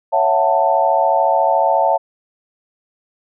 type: chord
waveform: sine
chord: F# minor seventh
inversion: second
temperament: just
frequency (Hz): 555 / 666 / 740 / 888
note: C#5 / E5 / F#5 / A5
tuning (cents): +2 / +18 / 0 / +16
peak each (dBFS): -19 / -17 / -18 / -16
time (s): 0.12-1.98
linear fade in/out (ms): 20
effects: none